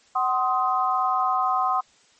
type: chord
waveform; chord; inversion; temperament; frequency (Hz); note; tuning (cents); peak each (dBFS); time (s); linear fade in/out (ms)
sine; C diminished; second; just; 753.5 / 1046.5 / 1255.8; Gb5 / C6 / Eb6; +31 / 0 / +16; -24; 0.15-1.81; 10
effects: white hiss -58 dBFS RMS until 2.19 s + MP3 32 kbps